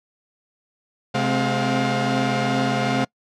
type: tone cluster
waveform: sawtooth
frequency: 131.4 / 212.9 / 260.4 / 709 Hz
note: C3 / G#3 / C4 / F5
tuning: +8 / +43 / -8 / +26 cents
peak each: -21 dBFS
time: 1.14-3.05 s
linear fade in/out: 10 ms
effects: noise-tail reverb RT60 0.1 s tail -25 dB re dry + low-pass 5000 Hz 12 dB/octave